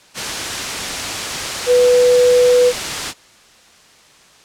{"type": "tone in noise", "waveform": "sine", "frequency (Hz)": 493.4, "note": "B4", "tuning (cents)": -2, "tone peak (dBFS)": -8, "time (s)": [1.66, 2.73], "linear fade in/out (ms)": 50, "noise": "white", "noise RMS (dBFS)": -21, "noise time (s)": [0.14, 3.14], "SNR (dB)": 10, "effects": ["white hiss -47 dBFS RMS until 4.44 s", "low-pass 7000 Hz 12 dB/octave"]}